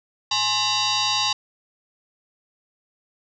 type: tone with frequency modulation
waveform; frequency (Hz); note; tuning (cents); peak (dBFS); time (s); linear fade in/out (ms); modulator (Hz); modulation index
sine; 110; A2; 0; -19; 0.31-1.33; 5; 950; 5.4
effects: none